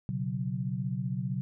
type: chord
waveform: sine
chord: B suspended second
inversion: none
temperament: just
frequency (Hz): 123.47 / 138.9 / 185.21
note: B2 / C#3 / F#3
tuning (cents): 0 / +4 / +2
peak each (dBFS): -34 / -34 / -34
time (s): 0.09-1.41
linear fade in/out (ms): 0
effects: none